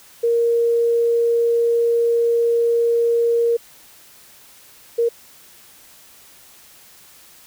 sine tone bursts at uneven times, 467.5 Hz, A#4, 5 cents sharp, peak -14 dBFS, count 2, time 0.23-3.57 / 4.98-5.09 s, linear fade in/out 10 ms, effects white hiss -47 dBFS RMS until 7.46 s

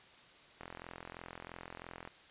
click train, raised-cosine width 0.5 ms, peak -30 dBFS, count 64, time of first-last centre 0.61-2.075 s, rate 43 Hz, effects white hiss -59 dBFS RMS until 2.3 s + resampled to 8000 Hz

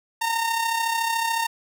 sawtooth tone with amplitude modulation, 916 Hz, A#5, 31 cents flat, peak -16 dBFS, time 0.21-1.47 s, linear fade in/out 10 ms, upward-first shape sine, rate 33.8 Hz, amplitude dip 50%, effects none

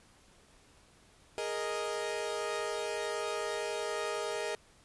sawtooth chord, Ab suspended second, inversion none, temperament equal, 415.3 / 466.2 / 622.3 Hz, Ab4 / Bb4 / Eb5, 0 / 0 / 0 cents, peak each -34 dBFS, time 1.38-4.55 s, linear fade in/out 0 ms, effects pink hiss -62 dBFS RMS until 4.84 s + resampled to 24000 Hz

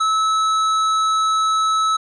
sine tone with tanh clipping, 1300 Hz, E6, 24 cents flat, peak -17 dBFS, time 0-1.97 s, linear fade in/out 10 ms, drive 13 dB, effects resampled to 22050 Hz

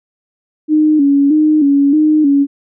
sine tone with vibrato, 293.7 Hz, D4, in tune, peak -7 dBFS, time 0.68-2.47 s, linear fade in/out 50 ms, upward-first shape square, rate 1.6 Hz, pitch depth 76 cents each way, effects none

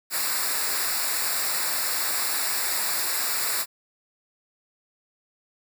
white noise with comb filter, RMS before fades -26 dBFS, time 0.1-3.66 s, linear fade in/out 50 ms, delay 0.32 ms, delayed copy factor -0.8, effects none

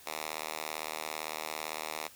5% pulse tone with high-pass filter, 77.78 Hz, D#2, in tune, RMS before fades -39 dBFS, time 0.06-2.08 s, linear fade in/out 5 ms, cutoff 740 Hz, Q 0.5, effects white hiss -55 dBFS RMS until 2.15 s

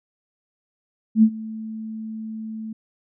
sine tone with ADSR envelope, 220 Hz, A3, in tune, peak -8 dBFS, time 1.15-2.73 s, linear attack 77 ms, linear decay 68 ms, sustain -21 dB, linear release 6 ms, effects none

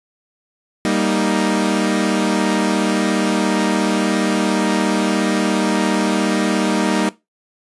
sawtooth chord, Eb major, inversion first, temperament equal, 196 / 233.1 / 311.1 Hz, G3 / Bb3 / Eb4, 0 / 0 / 0 cents, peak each -16 dBFS, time 0.85-7.09 s, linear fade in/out 0 ms, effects noise-tail reverb RT60 0.2 s tail -18 dB re dry + resampled to 24000 Hz

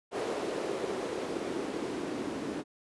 white noise with band-pass filter sweep, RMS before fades -35 dBFS, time 0.11-2.64 s, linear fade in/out 50 ms, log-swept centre 450 to 280 Hz, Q 2.6, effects resampled to 24000 Hz

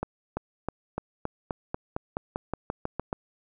accelerating click train, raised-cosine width 1 ms, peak -15 dBFS, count 15, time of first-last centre 0.03-3.129 s, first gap 340 ms, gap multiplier 0.93, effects none

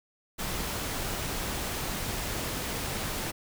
pink noise, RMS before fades -33 dBFS, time 0.38-3.32 s, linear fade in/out 20 ms, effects none

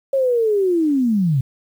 sine linear sweep, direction down, 551 to 123.47 Hz, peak -14 dBFS, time 0.13-1.41 s, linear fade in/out 5 ms, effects 8-bit

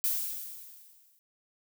violet noise with exponential decay, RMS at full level -27 dBFS, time 0.04-1.19 s, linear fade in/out 0 ms, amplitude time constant 250 ms, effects none

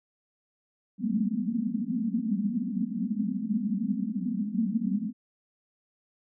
pink band-pass noise, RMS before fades -29 dBFS, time 0.98-5.13 s, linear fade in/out 50 ms, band 190 to 250 Hz, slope 96 dB/octave, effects none

